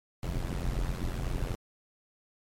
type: noise with amplitude modulation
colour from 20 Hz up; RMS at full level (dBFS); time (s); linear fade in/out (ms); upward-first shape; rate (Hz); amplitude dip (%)
brown; -28; 0.23-1.55; 0; sine; 87.9; 85
effects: MP3 64 kbps